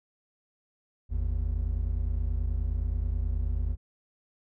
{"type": "tone pair together", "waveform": "triangle", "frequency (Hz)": [49.58, 79], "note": ["G1", "D#2"], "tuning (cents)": [20, 27], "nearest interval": "minor sixth", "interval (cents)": 807, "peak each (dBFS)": [-26, -28], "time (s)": [1.09, 3.77], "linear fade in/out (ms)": 50, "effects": []}